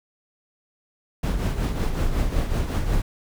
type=noise with tremolo; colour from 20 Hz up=brown; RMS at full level=-20 dBFS; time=1.23-3.02 s; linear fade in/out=5 ms; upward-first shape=triangle; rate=5.4 Hz; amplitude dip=60%; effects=none